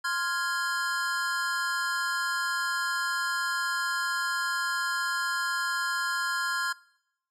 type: chord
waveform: square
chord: F minor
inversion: second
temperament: equal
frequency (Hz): 1046.5 / 1396.9 / 1661.2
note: C6 / F6 / Ab6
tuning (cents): 0 / 0 / 0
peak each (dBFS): -34 / -31 / -32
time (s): 0.04-6.73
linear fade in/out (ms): 10
effects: noise-tail reverb RT60 0.8 s tail -22 dB re dry + low-pass 10000 Hz 12 dB/octave